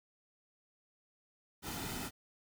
pink noise with comb filter, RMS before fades -41 dBFS, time 1.62-2.11 s, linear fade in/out 50 ms, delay 1.8 ms, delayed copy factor -0.55, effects none

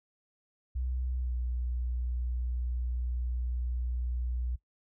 sine tone with pitch glide, 63 to 61.03 Hz, B1 to B1, +35 to -20 cents, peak -30 dBFS, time 0.75-4.56 s, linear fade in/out 10 ms, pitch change -55 cents, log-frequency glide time 1.19-1.33 s, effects noise-tail reverb RT60 0.1 s tail -17 dB re dry

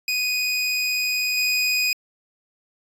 25% pulse tone with level steps, 2489 Hz, D#7, in tune, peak -17 / -15 dBFS, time 0.08-1.93 s, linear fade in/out 2 ms, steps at 1.37 s, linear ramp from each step 5 ms, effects resampled to 32000 Hz

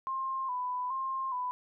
sine tone with vibrato, 1028 Hz, C6, 31 cents flat, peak -31 dBFS, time 0.07-1.51 s, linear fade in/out 0 ms, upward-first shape square, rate 1.2 Hz, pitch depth 54 cents each way, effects none

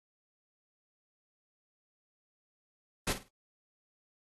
pink noise with echo, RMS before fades -31 dBFS, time 3.07-3.13 s, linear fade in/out 5 ms, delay 52 ms, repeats 3, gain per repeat -12 dB, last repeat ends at 3.286 s, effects AAC 32 kbps

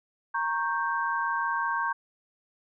sine chord, G diminished, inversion first, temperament equal with one note detuned, 932.3 / 1097.9 / 1568 Hz, Bb5 / Db6 / G6, 0 / -17 / 0 cents, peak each -30 dBFS, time 0.34-1.93 s, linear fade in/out 10 ms, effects none

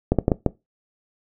clicks, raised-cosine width 2 ms, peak -3 dBFS, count 5, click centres 0.12 / 0.187 / 0.281 / 0.318 / 0.463 s, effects noise-tail reverb RT60 0.2 s tail -19 dB re dry

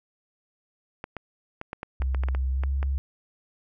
clicks, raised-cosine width 0.5 ms, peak -19 dBFS, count 12, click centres 1.041 / 1.167 / 1.614 / 1.731 / 1.831 / 2.02 / 2.147 / 2.236 / 2.286 / 2.349 / 2.636 / 2.829 s
sine tone with pitch glide, 65.41 to 68.11 Hz, C2 to C#2, 0 to -30 cents, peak -23 dBFS, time 2-2.98 s, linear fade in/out 0 ms, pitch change +70 cents, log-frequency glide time 2.52-2.66 s
effects none

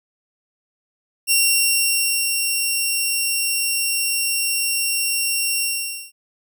10% pulse tone with ADSR envelope, 2746 Hz, F7, 30 cents flat, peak -5 dBFS, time 1.27-6.12 s, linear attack 40 ms, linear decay 970 ms, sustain -5 dB, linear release 500 ms, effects none

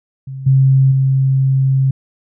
sine tone with level steps, 133.9 Hz, C3, 40 cents sharp, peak -24 / -7 / -10 dBFS, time 0.27-1.91 s, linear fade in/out 5 ms, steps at 0.46 / 0.91 s, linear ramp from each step 10 ms, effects none

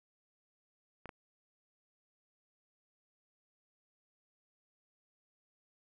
clicks, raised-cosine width 0.5 ms, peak -30 dBFS, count 2, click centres 1.057 / 1.092 s, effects none

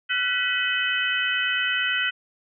sine tone cluster, 1371 / 1500 / 1957 / 2556 / 3033 Hz, F6 / F#6 / B6 / D#7 / F#7, -32 / +23 / -16 / +46 / +42 cents, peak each -34 / -26 / -28 / -28 / -27 dBFS, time 0.09-2.11 s, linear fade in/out 20 ms, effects none

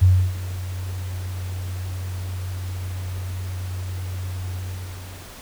sine tone with ADSR envelope, 92 Hz, F#2, 9 cents flat, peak -9 dBFS, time 0.01-5.35 s, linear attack 18 ms, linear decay 300 ms, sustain -17 dB, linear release 800 ms, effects pink hiss -41 dBFS RMS until 5.41 s

